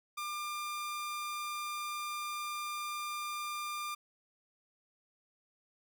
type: tone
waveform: sawtooth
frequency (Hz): 1197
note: D6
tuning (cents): +33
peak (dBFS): -33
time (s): 0.17-3.95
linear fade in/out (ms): 10
effects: none